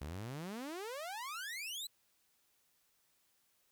sawtooth exponential sweep, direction up, 67.2 to 4113 Hz, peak -38 dBFS, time 0.01-1.87 s, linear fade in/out 5 ms, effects white hiss -75 dBFS RMS until 3.71 s

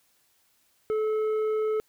sine tone with tanh clipping, 432.7 Hz, A4, 29 cents flat, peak -25 dBFS, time 0.9-1.8 s, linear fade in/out 0 ms, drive 7 dB, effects white hiss -67 dBFS RMS until 1.88 s

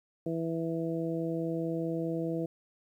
harmonic tone, 164.7 Hz, E3, 1 cent flat, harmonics 1 / 2 / 3 / 4, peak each -35 / -33 / -36 / -41 dBFS, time 0.26-2.46 s, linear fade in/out 5 ms, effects 11-bit

